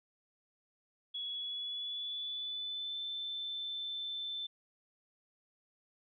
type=tone with pitch glide; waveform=sine; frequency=3368 to 3535 Hz; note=G#7 to A7; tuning=+24 to +7 cents; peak=-37 dBFS; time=1.14-4.47 s; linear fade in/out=10 ms; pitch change=+83 cents; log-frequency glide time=1.31-3 s; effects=none